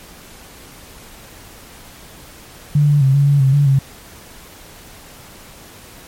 sine tone with pitch steps, 146.9 / 145.6 / 134.3 / 141.3 / 142.3 / 133.9 / 143.5 / 136.1 Hz, D3 / D3 / C3 / C#3 / C#3 / C3 / D3 / C#3, +1 / -15 / +46 / +34 / +46 / +40 / -40 / -31 cents, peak -9 dBFS, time 2.75-3.79 s, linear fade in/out 5 ms, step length 130 ms, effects pink hiss -40 dBFS RMS until 6.07 s + MP3 64 kbps

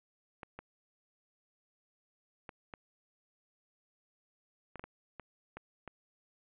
clicks, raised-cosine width 0.5 ms, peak -29 dBFS, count 10, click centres 0.432 / 0.59 / 2.492 / 2.738 / 4.757 / 4.795 / 4.84 / 5.197 / 5.57 / 5.877 s, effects resampled to 8000 Hz + 11-bit

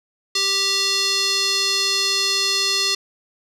square tone with band-pass filter, 392 Hz, G4, in tune, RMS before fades -20 dBFS, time 0.35-2.95 s, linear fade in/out 5 ms, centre 4600 Hz, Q 3.3, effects none

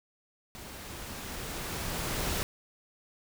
pink noise with level ramp, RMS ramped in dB -45 to -31 dBFS, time 0.55-2.43 s, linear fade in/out 0 ms, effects none

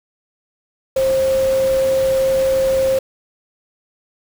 sine tone in noise, 531 Hz, C5, 25 cents sharp, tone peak -13 dBFS, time 0.96-2.99 s, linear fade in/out 5 ms, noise pink, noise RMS -30 dBFS, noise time 0.96-2.99 s, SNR +14 dB, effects none

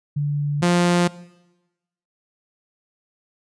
sine / sawtooth tone pair in turn, 145.4 / 175.22 Hz, D3 / F3, -17 / +6 cents, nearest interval minor third, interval 323 cents, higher second, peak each -19 / -11 dBFS, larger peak second, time 0.16-0.62 / 0.62-1.08 s, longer neither, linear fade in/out 10 ms, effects noise-tail reverb RT60 1.0 s tail -20 dB re dry + resampled to 22050 Hz

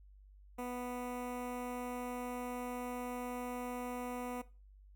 15% pulse tone with notch filter, 246.9 Hz, B3, in tune, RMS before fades -41 dBFS, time 0.58-4.42 s, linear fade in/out 10 ms, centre 4500 Hz, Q 0.69, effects noise-tail reverb RT60 0.3 s tail -17 dB re dry + added 49 Hz sine -56 dBFS peak until 4.95 s

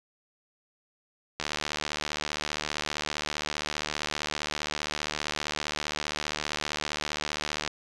click train, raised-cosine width 0.2 ms, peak -12 dBFS, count 473, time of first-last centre 1.4-7.677 s, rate 75.2 Hz, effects resampled to 22050 Hz

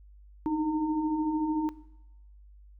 sine tone cluster, 298.6 / 312 / 912 Hz, D4 / D#4 / A#5, +29 / +5 / -38 cents, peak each -35 / -27 / -34 dBFS, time 0.46-1.69 s, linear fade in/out 0 ms, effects noise-tail reverb RT60 0.9 s tail -20 dB re dry + added 50 Hz sine -50 dBFS peak until 2.79 s

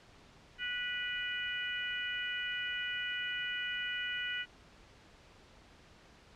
harmonic tone, 490.3 Hz, B4, 13 cents flat, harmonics 3 / 4 / 5 / 6, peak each -39 / -40 / -43 / -39 dBFS, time 0.58-4.46 s, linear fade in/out 50 ms, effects pink hiss -59 dBFS RMS until 6.35 s + low-pass 5000 Hz 12 dB/octave

